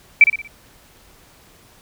sine tone with echo, 2323 Hz, D7, 20 cents flat, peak -3 dBFS, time 0.21-0.24 s, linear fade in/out 2 ms, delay 59 ms, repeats 4, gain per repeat -8 dB, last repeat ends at 0.476 s, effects pink hiss -50 dBFS RMS until 1.81 s

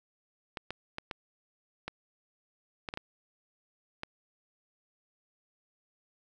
clicks, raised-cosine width 0.3 ms, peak -20 dBFS, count 9, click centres 0.572 / 0.706 / 0.984 / 1.112 / 1.88 / 2.888 / 2.939 / 2.974 / 4.034 s, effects none

